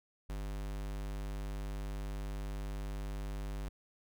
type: tone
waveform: square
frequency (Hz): 50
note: G1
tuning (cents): +35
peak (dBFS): -38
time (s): 0.29-3.69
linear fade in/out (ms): 10
effects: none